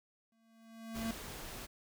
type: tone with exponential growth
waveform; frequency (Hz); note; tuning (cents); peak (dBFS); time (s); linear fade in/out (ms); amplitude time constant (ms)
square; 225.8; A3; +45; -34; 0.32-1.11; 2; 170
type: noise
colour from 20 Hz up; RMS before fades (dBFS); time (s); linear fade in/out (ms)
pink; -46; 0.94-1.67; 20
effects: none